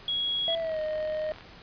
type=tone; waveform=sine; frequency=3322 Hz; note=G#7; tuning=in tune; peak=-26 dBFS; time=0.08-0.55 s; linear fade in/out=2 ms
type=tone with pitch glide; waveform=triangle; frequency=663 to 618.6 Hz; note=E5 to D#5; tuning=+10 to -10 cents; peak=-26 dBFS; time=0.48-1.32 s; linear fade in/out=0 ms; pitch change=-120 cents; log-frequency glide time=0.59-0.8 s
type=click train; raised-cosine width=0.3 ms; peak=-30 dBFS; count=40; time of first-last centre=0.48-1.409 s; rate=42 Hz
effects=pink hiss -49 dBFS RMS until 1.62 s + resampled to 11025 Hz